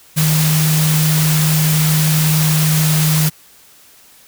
sine tone in noise, 155.56 Hz, D#3, in tune, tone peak -12 dBFS, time 0.16-3.3 s, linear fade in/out 20 ms, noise white, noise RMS -19 dBFS, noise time 0.16-3.3 s, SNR +4 dB, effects white hiss -46 dBFS RMS until 4.27 s

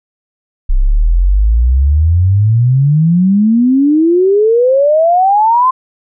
sine exponential sweep, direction up, 30.81 to 1055 Hz, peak -6 dBFS, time 0.69-5.71 s, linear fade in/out 10 ms, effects none

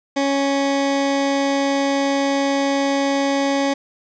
20% pulse tone, 277.2 Hz, C#4, in tune, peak -12 dBFS, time 0.16-3.74 s, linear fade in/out 10 ms, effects resampled to 16000 Hz + 8-bit

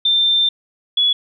sine tone pair in turn, 3580 / 3392 Hz, A7 / G#7, +29 / +36 cents, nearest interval minor second, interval 93 cents, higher first, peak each -12 dBFS, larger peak neither, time 0.05-0.49 / 0.97-1.13 s, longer first, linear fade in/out 5 ms, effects none

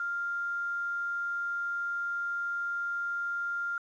sine tone with quantisation, 1396.9 Hz, F6, in tune, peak -30 dBFS, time 0-3.78 s, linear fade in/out 2 ms, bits 9, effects resampled to 16000 Hz

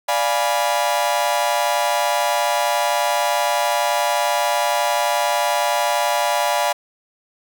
40% pulse chord, D diminished seventh, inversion none, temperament equal with one note detuned, 587.3 / 698.5 / 830.6 / 980.4 Hz, D5 / F5 / Ab5 / Cb6, 0 / 0 / 0 / -13 cents, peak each -22 dBFS, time 0.08-6.73 s, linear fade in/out 10 ms, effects none

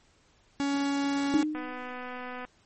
45% pulse tone, 280.4 Hz, C#4, 20 cents sharp, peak -26 dBFS, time 0.6-1.43 s, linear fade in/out 0 ms
sine tone with exponential decay, 305.9 Hz, D#4, 29 cents flat, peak -19 dBFS, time 1.34-1.99 s, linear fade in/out 0 ms, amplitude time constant 140 ms
click train, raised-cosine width 0.5 ms, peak -25 dBFS, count 226, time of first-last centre 1.55-2.45 s, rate 250 Hz
effects pink hiss -64 dBFS RMS until 2.65 s + MP3 32 kbps

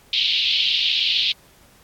pink band-pass noise, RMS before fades -20 dBFS, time 0.13-1.32 s, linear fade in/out 2 ms, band 2800 to 4100 Hz, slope 48 dB/octave, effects pink hiss -53 dBFS RMS until 1.83 s + AAC 64 kbps

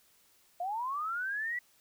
sine linear sweep, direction up, 681 to 1975.5 Hz, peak -32 dBFS, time 0.6-1.59 s, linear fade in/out 5 ms, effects white hiss -66 dBFS RMS until 1.8 s

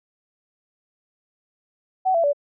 sine tone with pitch steps, 752 / 670 / 576 Hz, F#5 / E5 / D5, +28 / +28 / -34 cents, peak -16 dBFS, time 2.05-2.332 s, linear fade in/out 20 ms, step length 94 ms, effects none

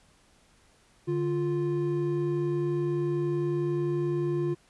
triangle tone pair together, 146.82 / 349.2 Hz, D3 / F4, 0 / 0 cents, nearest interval octave + minor third, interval 1500 cents, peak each -28 / -25 dBFS, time 1.07-4.55 s, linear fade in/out 20 ms, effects pink hiss -62 dBFS RMS until 4.69 s + resampled to 24000 Hz

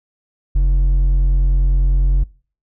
sine tone with hard clipping, 45.02 Hz, F#1, 47 cents flat, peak -12 dBFS, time 0.55-2.24 s, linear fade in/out 10 ms, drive 4 dB, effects noise-tail reverb RT60 0.4 s tail -23 dB re dry

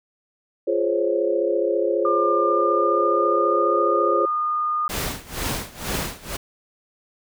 sine chord, Db major seventh, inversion first, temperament just, 346.5 / 415.8 / 519.7 / 554.4 Hz, F4 / Ab4 / C5 / Db5, -14 / +2 / -12 / 0 cents, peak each -24 dBFS, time 0.67-4.26 s, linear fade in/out 10 ms
sine tone with pitch glide, 1200 to 1221.7 Hz, D6 to D#6, +37 to -32 cents, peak -20 dBFS, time 2.05-4.88 s, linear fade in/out 2 ms, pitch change +31 cents, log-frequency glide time 2.45-3.79 s
pink noise with tremolo, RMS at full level -25 dBFS, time 4.89-6.37 s, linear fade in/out 10 ms, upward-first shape sine, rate 2.1 Hz, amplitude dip 90%
effects none

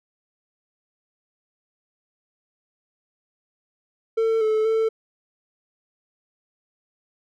triangle tone with pitch steps, 449.1 / 434.8 / 444.9 Hz, A4 / A4 / A4, +35 / -21 / +19 cents, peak -16 dBFS, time 4.17-4.89 s, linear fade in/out 10 ms, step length 240 ms, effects none

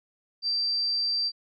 sine tone, 4691 Hz, D8, 3 cents flat, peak -24 dBFS, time 0.42-1.32 s, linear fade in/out 50 ms, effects none

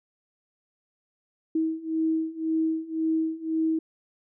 sine beating tone pair, 319.5 / 321.4 Hz, D#4 / E4, +46 / -44 cents, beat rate 1.9 Hz, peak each -28 / -26 dBFS, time 1.55-3.79 s, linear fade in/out 5 ms, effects none

